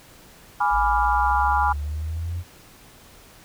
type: chord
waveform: sine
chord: G# diminished seventh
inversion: none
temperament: equal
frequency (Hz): 830.6 / 987.8 / 1174.7 / 1396.9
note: G#5 / B5 / D6 / F6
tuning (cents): 0 / 0 / 0 / 0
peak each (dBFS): -21 / -23 / -26 / -26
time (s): 0.6-1.73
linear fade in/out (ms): 10
type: exponential sweep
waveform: sine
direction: up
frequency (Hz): 52 to 88.7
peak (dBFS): -25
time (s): 0.7-2.44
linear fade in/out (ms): 50
effects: pink hiss -49 dBFS RMS until 3.44 s